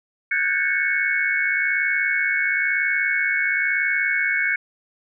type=tone cluster; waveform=sine; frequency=1474 / 1570 / 1631 / 1776 / 2212 Hz; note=F#6 / G6 / G#6 / A6 / C#7; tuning=-7 / +2 / -32 / +16 / -4 cents; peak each=-28 / -26 / -27 / -29 / -21 dBFS; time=0.31-4.56 s; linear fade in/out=5 ms; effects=none